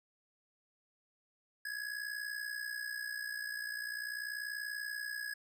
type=tone with amplitude modulation; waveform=square; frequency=1676 Hz; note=G#6; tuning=15 cents sharp; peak=-36 dBFS; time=1.65-5.34 s; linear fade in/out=5 ms; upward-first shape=sine; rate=60.4 Hz; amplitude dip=70%; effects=none